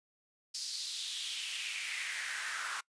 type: noise with high-pass filter sweep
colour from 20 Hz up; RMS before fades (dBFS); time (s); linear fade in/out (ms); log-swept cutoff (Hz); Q
pink; -39; 0.54-2.81; 10; 5000 to 1300; 3.7
effects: noise-tail reverb RT60 0.1 s tail -23 dB re dry + resampled to 22050 Hz